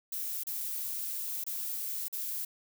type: noise with dropouts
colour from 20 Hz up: violet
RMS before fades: -36 dBFS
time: 0.12-2.45 s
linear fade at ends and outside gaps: 5 ms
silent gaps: 0.436-0.468 / 1.441-1.465 / 2.083-2.127 s
effects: none